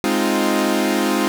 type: chord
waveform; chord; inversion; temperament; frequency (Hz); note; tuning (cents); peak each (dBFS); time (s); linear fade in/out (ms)
sawtooth; F minor seventh; first; equal; 207.7 / 261.6 / 311.1 / 349.2; Ab3 / C4 / Eb4 / F4; 0 / 0 / 0 / 0; -18; 0.04-1.28; 0
effects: none